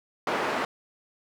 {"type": "band-pass noise", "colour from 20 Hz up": "white", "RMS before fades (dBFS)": -28, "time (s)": [0.27, 0.65], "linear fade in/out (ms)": 2, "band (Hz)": [240, 1300], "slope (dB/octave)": 12, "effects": []}